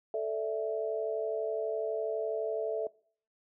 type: chord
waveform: sine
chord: A suspended fourth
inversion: none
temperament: equal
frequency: 440 / 587.3 / 659.3 Hz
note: A4 / D5 / E5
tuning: 0 / 0 / 0 cents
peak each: -33 / -38 / -33 dBFS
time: 0.14-2.87 s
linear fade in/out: 2 ms
effects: noise-tail reverb RT60 0.5 s tail -22 dB re dry